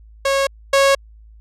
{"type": "tone pair in turn", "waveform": "sawtooth", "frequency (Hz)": [548, 550], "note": ["C#5", "C#5"], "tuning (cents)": [-20, -14], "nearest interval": "unison", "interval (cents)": 6, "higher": "second", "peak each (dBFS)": [-11, -7], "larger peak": "second", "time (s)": [[0.25, 0.47], [0.73, 0.95]], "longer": "neither", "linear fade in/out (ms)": 5, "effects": ["added 54 Hz sine -41 dBFS peak until 1.4 s", "low-pass 9000 Hz 12 dB/octave"]}